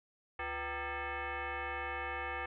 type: tone with frequency modulation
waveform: sine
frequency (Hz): 493.9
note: B4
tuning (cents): 0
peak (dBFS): -36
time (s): 0.39-2.46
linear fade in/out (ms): 5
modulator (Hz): 423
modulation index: 4.6
effects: none